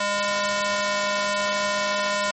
square tone with high-pass filter, 203.4 Hz, G#3, 36 cents flat, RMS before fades -24 dBFS, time 0-2.31 s, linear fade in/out 5 ms, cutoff 740 Hz, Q 0.88, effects MP3 32 kbps

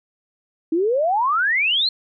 sine exponential sweep, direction up, 311.1 to 4285 Hz, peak -16 dBFS, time 0.72-1.89 s, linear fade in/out 5 ms, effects none

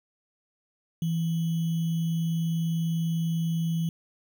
sine tone with sample-and-hold, 164.81 Hz, E3, in tune, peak -24 dBFS, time 1.02-3.89 s, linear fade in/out 2 ms, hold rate 3150 Hz, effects none

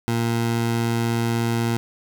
20% pulse tone, 116.4 Hz, A#2, 2 cents flat, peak -15 dBFS, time 0.08-1.77 s, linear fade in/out 0 ms, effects 9-bit

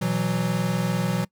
square chord, B suspended fourth, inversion none, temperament equal with one note detuned, 122.05 / 164.81 / 185 Hz, B2 / E3 / F#3, -20 / 0 / 0 cents, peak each -29 / -27 / -26 dBFS, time 0.01-1.25 s, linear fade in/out 10 ms, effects noise-tail reverb RT60 0.1 s tail -23 dB re dry

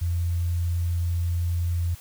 sine tone, 86 Hz, F2, 26 cents flat, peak -22 dBFS, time 0.01-1.95 s, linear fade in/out 10 ms, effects white hiss -48 dBFS RMS until 2 s

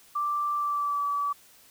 sine tone with pitch glide, 1174.7 to 1148.5 Hz, D6 to D6, 0 to -39 cents, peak -25 dBFS, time 0.15-1.33 s, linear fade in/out 10 ms, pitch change -39 cents, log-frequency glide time 0.55-1.05 s, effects white hiss -56 dBFS RMS until 1.7 s

